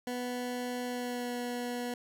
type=tone with pitch glide; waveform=20% pulse; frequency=246.9 to 243.6 Hz; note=B3 to B3; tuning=0 to -24 cents; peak=-29 dBFS; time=0.07-1.94 s; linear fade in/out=2 ms; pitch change=-24 cents; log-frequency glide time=0.86-1.32 s; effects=none